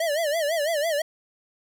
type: tone with vibrato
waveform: square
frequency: 622.3 Hz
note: D#5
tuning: in tune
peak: -23 dBFS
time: 0-1.02 s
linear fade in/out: 5 ms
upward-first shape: sine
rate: 6 Hz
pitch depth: 150 cents each way
effects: none